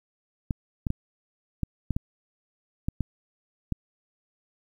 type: clicks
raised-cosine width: 5 ms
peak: -14 dBFS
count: 9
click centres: 0.508 / 0.868 / 0.904 / 1.633 / 1.907 / 1.965 / 2.885 / 3.007 / 3.723 s
effects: 9-bit